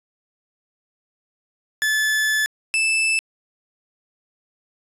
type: tone pair in turn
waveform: 40% pulse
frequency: 1733 / 2635 Hz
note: A6 / E7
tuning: -27 / -1 cents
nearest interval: perfect fifth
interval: 726 cents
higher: second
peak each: -17 / -16 dBFS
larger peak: second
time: 1.82-2.46 / 2.74-3.19 s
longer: first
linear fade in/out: 0 ms
effects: resampled to 32000 Hz + 9-bit